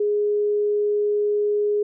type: tone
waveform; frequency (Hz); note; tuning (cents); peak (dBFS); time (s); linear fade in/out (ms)
sine; 415.3; G#4; 0; -18; 0-1.83; 5
effects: none